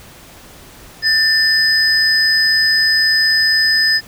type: tone pair together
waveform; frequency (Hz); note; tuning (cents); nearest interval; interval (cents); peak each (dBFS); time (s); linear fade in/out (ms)
sine; 1779 / 5032; A6 / D#8; +19 / +19; octave + tritone; 1800; -12; 1.02-4.01; 50
effects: tanh soft clip ceiling -6 dBFS + pink hiss -40 dBFS RMS until 4.07 s